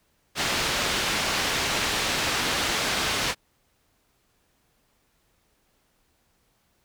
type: low-pass noise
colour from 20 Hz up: white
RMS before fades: -26 dBFS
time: 0.35-3.35 s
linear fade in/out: 50 ms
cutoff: 4200 Hz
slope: 12 dB/octave
effects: pink hiss -68 dBFS RMS until 6.84 s